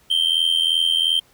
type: tone with amplitude modulation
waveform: triangle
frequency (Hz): 3136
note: G7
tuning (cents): 0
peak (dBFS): -11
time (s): 0.1-1.2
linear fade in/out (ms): 10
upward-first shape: sine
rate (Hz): 82.8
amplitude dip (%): 80
effects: pink hiss -56 dBFS RMS until 1.33 s